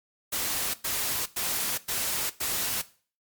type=noise bursts; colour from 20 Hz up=white; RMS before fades=-29 dBFS; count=5; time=0.32-2.82 s; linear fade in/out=10 ms; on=420 ms; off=100 ms; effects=noise-tail reverb RT60 0.4 s tail -17 dB re dry + MP3 96 kbps